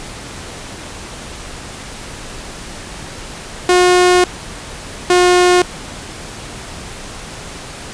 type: tone pair in turn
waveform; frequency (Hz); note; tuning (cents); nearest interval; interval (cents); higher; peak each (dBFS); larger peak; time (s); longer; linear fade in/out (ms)
sawtooth; 360 / 358.7; F#4 / F4; -47 / +46; unison; 7; first; -4; neither; 3.69-4.24 / 5.1-5.62; first; 2
effects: pink hiss -30 dBFS RMS until 7.93 s + resampled to 22050 Hz